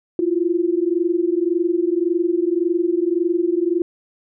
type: tone pair together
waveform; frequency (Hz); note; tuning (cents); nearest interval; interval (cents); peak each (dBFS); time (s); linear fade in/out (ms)
sine; 334.8 / 356.6; E4 / F4; +27 / +36; minor second; 109; -19; 0.19-3.82; 2
effects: none